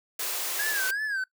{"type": "high-pass noise", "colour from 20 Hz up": "white", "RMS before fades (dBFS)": -31, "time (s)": [0.19, 0.91], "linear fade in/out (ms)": 5, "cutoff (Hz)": 320, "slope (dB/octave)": 48}
{"type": "tone with vibrato", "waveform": "triangle", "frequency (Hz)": 1628, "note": "G#6", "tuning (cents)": -35, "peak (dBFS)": -25, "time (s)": [0.59, 1.24], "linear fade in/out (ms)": 5, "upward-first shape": "sine", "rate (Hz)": 2.8, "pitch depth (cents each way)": 120}
{"effects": ["noise-tail reverb RT60 0.1 s tail -19 dB re dry"]}